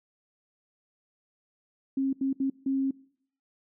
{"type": "tone bursts at uneven times", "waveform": "sine", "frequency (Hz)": 269.4, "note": "C#4", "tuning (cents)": -49, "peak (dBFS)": -24, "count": 4, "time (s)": [[1.97, 2.13], [2.21, 2.33], [2.4, 2.5], [2.66, 2.91]], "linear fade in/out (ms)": 5, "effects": ["noise-tail reverb RT60 0.6 s tail -22 dB re dry"]}